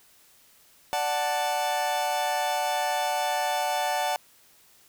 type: chord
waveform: 40% pulse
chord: D major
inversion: none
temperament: equal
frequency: 587.3 / 740 / 880 Hz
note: D5 / F#5 / A5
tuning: 0 / 0 / 0 cents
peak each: -31 / -27 / -28 dBFS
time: 0.93-4.16 s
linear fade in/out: 0 ms
effects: white hiss -58 dBFS RMS until 4.88 s